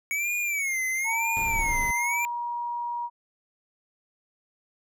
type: tone with vibrato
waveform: square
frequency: 2233 Hz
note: C#7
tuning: 12 cents sharp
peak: -26 dBFS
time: 0.11-2.25 s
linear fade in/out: 0 ms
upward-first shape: sine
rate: 1 Hz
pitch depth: 150 cents each way
type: tone with pitch glide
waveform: sine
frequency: 910 to 953.6 Hz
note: A#5 to A#5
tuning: -42 to +39 cents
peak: -28 dBFS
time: 1.04-3.1 s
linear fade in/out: 50 ms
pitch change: +81 cents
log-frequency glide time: 1.57-1.76 s
type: noise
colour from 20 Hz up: brown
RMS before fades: -32 dBFS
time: 1.37-1.91 s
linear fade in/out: 0 ms
effects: none